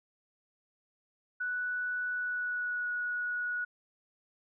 sine tone with pitch glide, 1480 to 1461.3 Hz, F#6 to F#6, 0 to -22 cents, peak -31 dBFS, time 1.4-3.65 s, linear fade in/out 10 ms, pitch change -22 cents, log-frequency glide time 2.1-2.95 s, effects none

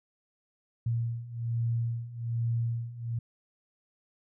sine beating tone pair, 115.9 / 117.1 Hz, A#2 / A#2, -10 / +8 cents, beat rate 1.2 Hz, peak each -33 / -30 dBFS, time 0.86-3.19 s, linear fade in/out 5 ms, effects none

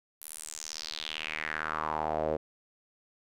sawtooth tone with band-pass filter sweep, 77.78 Hz, D#2, in tune, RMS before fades -35 dBFS, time 0.21-2.37 s, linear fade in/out 10 ms, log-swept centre 12000 to 500 Hz, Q 3.9, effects none

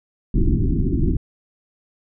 pink low-pass noise, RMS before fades -18 dBFS, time 0.34-1.17 s, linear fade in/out 5 ms, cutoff 370 Hz, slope 96 dB/octave, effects none

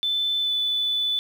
sine tone with pitch glide, 3520 to 3486 Hz, A7 to A7, 0 to -17 cents, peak -21 dBFS, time 0.03-1.19 s, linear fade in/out 0 ms, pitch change -17 cents, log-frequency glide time 0.41-0.52 s, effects 8-bit

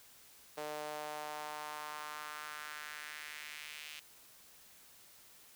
sawtooth tone with high-pass filter sweep, 150.7 Hz, D3, 45 cents sharp, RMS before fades -45 dBFS, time 0.57-4 s, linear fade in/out 10 ms, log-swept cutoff 540 to 2700 Hz, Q 2.2, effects white hiss -60 dBFS RMS until 5.55 s

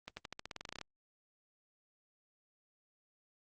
accelerating click train, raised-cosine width 0.2 ms, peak -25 dBFS, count 15, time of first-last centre 0.08-0.813 s, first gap 90 ms, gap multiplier 0.91, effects Opus 24 kbps

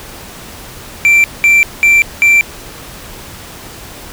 triangle tone bursts, 2349 Hz, D7, in tune, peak -3 dBFS, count 4, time 1.05-2.41 s, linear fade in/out 0 ms, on 190 ms, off 200 ms, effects pink hiss -31 dBFS RMS until 4.12 s

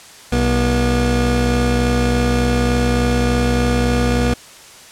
25% pulse tone pair together, 63.4 / 241.5 Hz, B1 / B3, +46 / -39 cents, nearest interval octave + major seventh, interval 2315 cents, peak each -13 dBFS, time 0.32-4.34 s, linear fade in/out 5 ms, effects white hiss -40 dBFS RMS until 4.91 s + low-pass 9000 Hz 12 dB/octave

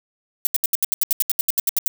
violet noise bursts, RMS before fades -18 dBFS, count 16, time 0.45-1.88 s, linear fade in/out 0 ms, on 20 ms, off 74 ms, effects none

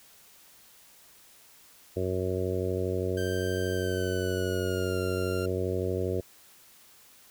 harmonic tone, 92.5 Hz, F#2, in tune, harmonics 1 / 2 / 3 / 4 / 5 / 6 / 7, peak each -32 / -38 / -38 / -32 / -33 / -37 / -41 dBFS, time 1.96-6.21 s, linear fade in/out 10 ms
sawtooth tone with pitch glide, 1568 to 1388.9 Hz, G6 to F6, 0 to -10 cents, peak -34 dBFS, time 3.17-5.46 s, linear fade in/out 5 ms, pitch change -210 cents, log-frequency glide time 3.73-5 s
effects white hiss -56 dBFS RMS until 7.3 s

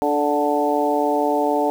harmonic tone with a mistuned harmonic, 146.83 Hz, D3, in tune, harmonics 2 / 3 / 4 / 5 / 6, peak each -23 / -23 / -23 / -23 / -23 dBFS, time 0.02-1.7 s, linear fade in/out 0 ms, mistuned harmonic 3, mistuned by -16 cents, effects 7-bit

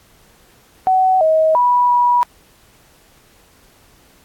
sine tone with pitch steps, 751 / 634 / 979 / 972 Hz, F#5 / D#5 / B5 / B5, +26 / +32 / -15 / -28 cents, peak -10 dBFS, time 0.87-2.23 s, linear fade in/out 0 ms, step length 340 ms, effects pink hiss -51 dBFS RMS until 4.24 s + AAC 64 kbps

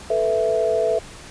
sine chord, A suspended second, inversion none, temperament equal, 440 / 493.9 / 659.3 Hz, A4 / B4 / E5, 0 / 0 / 0 cents, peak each -22 / -23 / -20 dBFS, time 0.1-0.99 s, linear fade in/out 5 ms, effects pink hiss -40 dBFS RMS until 1.3 s + resampled to 22050 Hz

